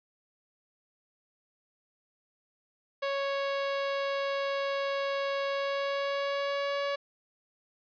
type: tone with pitch glide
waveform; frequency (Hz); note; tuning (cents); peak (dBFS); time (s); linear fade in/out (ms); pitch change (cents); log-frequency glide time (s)
sawtooth; 554.4 to 563.8; C#5 to C#5; 0 to +29; -25; 3.02-6.96; 10; +29; 5.47-6.81
effects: resampled to 11025 Hz